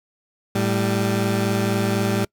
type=tone pair together; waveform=20% pulse; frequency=110 / 196 Hz; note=A2 / G3; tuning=0 / 0 cents; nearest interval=minor seventh; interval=1000 cents; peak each=-17 dBFS; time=0.55-2.25 s; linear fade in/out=5 ms; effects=noise-tail reverb RT60 0.1 s tail -26 dB re dry